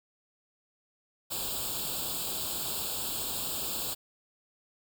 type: noise with comb filter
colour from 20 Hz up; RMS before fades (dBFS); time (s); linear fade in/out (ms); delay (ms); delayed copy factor
white; -34; 1.3-3.95; 20; 0.25; +0.95
effects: none